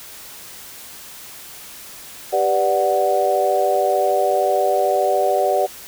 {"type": "chord", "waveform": "sine", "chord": "G major seventh", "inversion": "none", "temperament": "equal", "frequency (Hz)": [392, 493.9, 587.3, 740], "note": ["G4", "B4", "D5", "F#5"], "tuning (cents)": [0, 0, 0, 0], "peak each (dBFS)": [-22, -23, -19, -19], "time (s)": [2.32, 5.67], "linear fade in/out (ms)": 20, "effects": ["white hiss -38 dBFS RMS until 5.87 s"]}